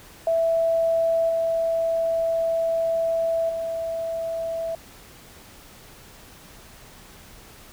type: tone with level steps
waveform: sine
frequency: 660 Hz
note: E5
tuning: 2 cents sharp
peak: -18 / -20 / -25 dBFS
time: 0.27-4.75 s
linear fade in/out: 2 ms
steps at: 1.29 / 3.49 s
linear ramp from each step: 5 ms
effects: pink hiss -47 dBFS RMS until 7.72 s